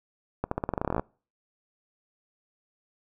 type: accelerating click train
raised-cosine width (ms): 1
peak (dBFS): -13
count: 16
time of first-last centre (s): 0.44-0.996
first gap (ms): 74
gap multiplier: 0.89
effects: noise-tail reverb RT60 0.4 s tail -26 dB re dry